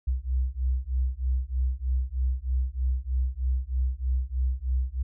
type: beating tone pair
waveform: sine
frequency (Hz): 62.3 / 65.5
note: B1 / C2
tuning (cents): +16 / +2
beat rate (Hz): 3.2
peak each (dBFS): -27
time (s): 0.07-5.03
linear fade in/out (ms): 10
effects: none